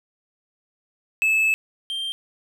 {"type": "tone pair in turn", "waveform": "triangle", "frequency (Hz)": [2609, 3167], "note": ["E7", "G7"], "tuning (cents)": [-18, 17], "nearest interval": "minor third", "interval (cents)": 335, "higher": "second", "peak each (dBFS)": [-15, -24], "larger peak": "first", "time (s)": [[1.22, 1.54], [1.9, 2.12]], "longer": "first", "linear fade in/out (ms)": 0, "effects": []}